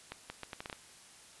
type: accelerating click train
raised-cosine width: 0.3 ms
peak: -24 dBFS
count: 8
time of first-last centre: 0.12-0.728 s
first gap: 180 ms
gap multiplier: 0.74
effects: white hiss -56 dBFS RMS until 1.4 s + resampled to 24000 Hz

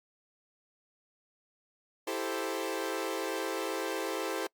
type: chord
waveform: sawtooth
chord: A minor seventh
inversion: second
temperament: equal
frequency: 329.6 / 392 / 440 / 523.3 Hz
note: E4 / G4 / A4 / C5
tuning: 0 / 0 / 0 / 0 cents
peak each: -34 dBFS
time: 2.07-4.47 s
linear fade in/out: 5 ms
effects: noise-tail reverb RT60 0.1 s tail -25 dB re dry + Opus 48 kbps

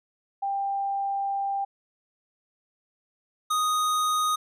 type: tone pair in turn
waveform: sine / square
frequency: 792 / 1244.2 Hz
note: G5 / D#6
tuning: +18 / 0 cents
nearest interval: minor sixth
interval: 782 cents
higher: second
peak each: -25 / -23 dBFS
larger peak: second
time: 0.42-1.65 / 3.5-4.36 s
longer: first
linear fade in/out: 10 ms
effects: resampled to 32000 Hz

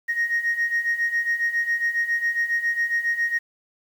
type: beating tone pair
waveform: sine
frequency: 1864.7 / 1872 Hz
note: A#6 / A#6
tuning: 0 / +7 cents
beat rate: 7.3 Hz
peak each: -25 / -21 dBFS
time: 0.08-3.39 s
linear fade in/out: 20 ms
effects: tanh soft clip ceiling -16 dBFS + 8-bit

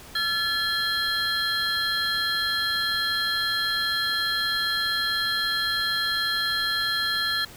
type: tone cluster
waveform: triangle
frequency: 1360 / 1723 / 3261 / 4152 Hz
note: F6 / A6 / G#7 / C8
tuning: -46 / -37 / -32 / -14 cents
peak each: -30 / -26 / -28 / -26 dBFS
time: 0.15-7.45 s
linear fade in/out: 5 ms
effects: pink hiss -45 dBFS RMS until 7.56 s

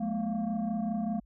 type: tone cluster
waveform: sine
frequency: 180.4 / 214.1 / 239.2 / 697 Hz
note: F#3 / A3 / A#3 / F5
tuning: -44 / -47 / +45 / -4 cents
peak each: -37 / -29 / -35 / -36 dBFS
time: 0-1.2 s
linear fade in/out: 10 ms
effects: tanh soft clip ceiling -24 dBFS + added 50 Hz sine -57 dBFS peak until 1.25 s

